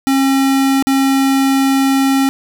square tone with dropouts, 270 Hz, C#4, 45 cents flat, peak -11 dBFS, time 0.07-2.29 s, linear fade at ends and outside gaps 0 ms, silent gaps 0.825-0.87 s, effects none

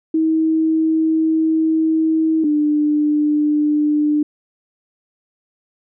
sine tone pair in turn, 319.1 / 298.7 Hz, D#4 / D4, +44 / +29 cents, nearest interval minor second, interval 115 cents, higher first, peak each -13 dBFS, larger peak neither, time 0.14-2.44 / 2.44-4.23 s, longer first, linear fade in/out 5 ms, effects none

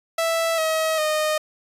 sawtooth tone with pitch steps, 659.3 / 637.2 / 615.9 Hz, E5 / D#5 / D#5, 0 / +41 / -18 cents, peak -16 dBFS, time 0.18-1.38 s, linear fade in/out 5 ms, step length 400 ms, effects resampled to 32000 Hz

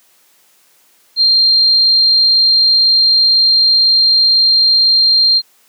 sine tone, 4186 Hz, C8, in tune, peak -7 dBFS, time 1.16-5.42 s, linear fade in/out 50 ms, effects white hiss -52 dBFS RMS until 5.68 s + high-pass 200 Hz 12 dB/octave

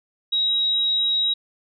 sine tone, 3826 Hz, A#7, 44 cents sharp, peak -18 dBFS, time 0.32-1.34 s, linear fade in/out 10 ms, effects none

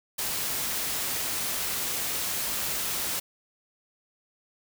white noise, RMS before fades -30 dBFS, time 0.18-3.2 s, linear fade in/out 10 ms, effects none

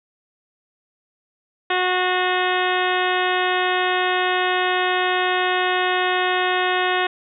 harmonic tone with a mistuned harmonic, 365.6 Hz, F#4, 21 cents flat, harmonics 1 / 2 / 3 / 4 / 5 / 6 / 7 / 8 / 9 / 10, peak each -24 / -23 / -26 / -27 / -25 / -32 / -29 / -32 / -32 / -33 dBFS, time 1.7-7.07 s, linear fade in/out 5 ms, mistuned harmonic 6, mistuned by -49 cents, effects none

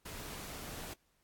pink noise, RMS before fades -45 dBFS, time 0.05-0.94 s, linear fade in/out 10 ms, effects pink hiss -75 dBFS RMS until 1.23 s + AAC 64 kbps

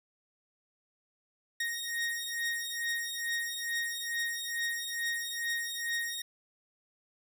sawtooth beating tone pair, 1864.7 / 1867 Hz, A#6 / A#6, 0 / +2 cents, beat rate 2.3 Hz, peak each -32 / -32 dBFS, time 1.6-6.22 s, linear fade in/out 5 ms, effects none

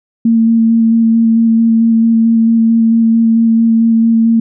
sine tone with vibrato, 227.3 Hz, A#3, 43 cents flat, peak -6 dBFS, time 0.25-4.4 s, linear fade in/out 5 ms, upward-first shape square, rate 4.5 Hz, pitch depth 11 cents each way, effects none

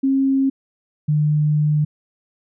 sine tone pair in turn, 269.7 / 150.45 Hz, C#4 / D3, -47 / +42 cents, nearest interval minor seventh, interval 1011 cents, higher first, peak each -14 dBFS, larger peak neither, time 0.03-0.5 / 1.08-1.85 s, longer second, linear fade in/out 10 ms, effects none

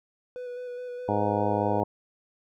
triangle tone with vibrato, 493.9 Hz, B4, in tune, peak -32 dBFS, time 0.36-1.8 s, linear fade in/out 0 ms, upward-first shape square, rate 4.8 Hz, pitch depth 14 cents each way
harmonic tone, 103.83 Hz, G#2, in tune, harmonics 1 / 2 / 3 / 4 / 5 / 6 / 7 / 8 / 9, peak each -32 / -32 / -32 / -32 / -32 / -32 / -32 / -32 / -32 dBFS, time 1.08-1.84 s, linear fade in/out 10 ms
effects none

